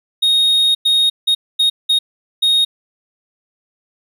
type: tone bursts at uneven times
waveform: triangle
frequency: 3729 Hz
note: A#7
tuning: in tune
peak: -9 dBFS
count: 6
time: 0.22-0.75 / 0.85-1.1 / 1.27-1.35 / 1.59-1.7 / 1.89-1.99 / 2.42-2.65 s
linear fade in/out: 10 ms
effects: 8-bit